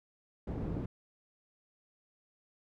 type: low-pass noise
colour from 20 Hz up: white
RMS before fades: -37 dBFS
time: 0.47-0.86 s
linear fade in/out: 5 ms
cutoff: 260 Hz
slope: 12 dB/octave
effects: none